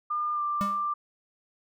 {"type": "tone with pitch glide", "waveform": "sine", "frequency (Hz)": [1205, 1182.9], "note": ["D6", "D6"], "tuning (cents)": [44, 12], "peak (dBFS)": -26, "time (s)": [0.1, 0.94], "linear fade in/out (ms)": 10, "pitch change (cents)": -32, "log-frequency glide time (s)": [0.34, 0.42]}
{"type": "tone with exponential decay", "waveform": "square", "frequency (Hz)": 200.8, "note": "G3", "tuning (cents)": 42, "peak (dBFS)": -26, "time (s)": [0.61, 0.87], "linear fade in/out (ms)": 0, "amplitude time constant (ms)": 55}
{"effects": []}